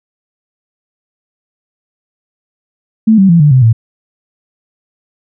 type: tone with pitch steps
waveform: sine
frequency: 220.4 / 192.98 / 168.97 / 147.95 / 129.55 / 113.43 Hz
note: A3 / G3 / E3 / D3 / C3 / A#2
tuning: +3 / -27 / +43 / +13 / -17 / -47 cents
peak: -3 dBFS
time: 3.07-3.73 s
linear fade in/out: 10 ms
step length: 110 ms
effects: none